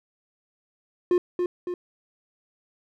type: tone with echo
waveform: triangle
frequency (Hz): 356.2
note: F4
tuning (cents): +34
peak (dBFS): -15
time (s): 1.11-1.18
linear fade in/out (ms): 2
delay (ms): 280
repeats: 2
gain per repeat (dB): -5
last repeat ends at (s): 1.74
effects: none